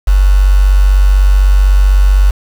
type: tone with quantisation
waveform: sine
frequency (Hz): 47.95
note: G1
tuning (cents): -37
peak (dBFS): -4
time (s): 0.07-2.31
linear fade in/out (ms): 10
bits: 4
effects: none